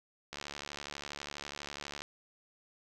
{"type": "click train", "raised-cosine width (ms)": 0.2, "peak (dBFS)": -23, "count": 123, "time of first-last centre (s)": [0.33, 2.02], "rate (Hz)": 72.2, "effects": []}